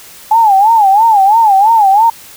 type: tone with vibrato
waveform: sine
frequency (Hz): 842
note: G#5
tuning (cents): +24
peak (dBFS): -4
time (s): 0.31-2.1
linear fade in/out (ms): 5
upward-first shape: sine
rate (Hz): 3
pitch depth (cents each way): 160
effects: white hiss -35 dBFS RMS until 2.36 s